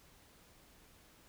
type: silence
effects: pink hiss -63 dBFS RMS until 1.28 s